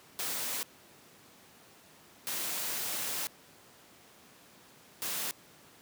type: noise bursts at uneven times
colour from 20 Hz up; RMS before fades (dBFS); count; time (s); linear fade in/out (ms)
white; -35; 3; 0.19-0.63 / 2.27-3.27 / 5.02-5.31; 0
effects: pink hiss -57 dBFS RMS until 5.81 s + high-pass 150 Hz 12 dB/octave